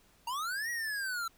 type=linear two-way sweep; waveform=square; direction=up then down; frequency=910 to 1924 to 1329 Hz; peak=-34 dBFS; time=0.27-1.28 s; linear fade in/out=5 ms; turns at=0.7 s; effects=pink hiss -65 dBFS RMS until 1.37 s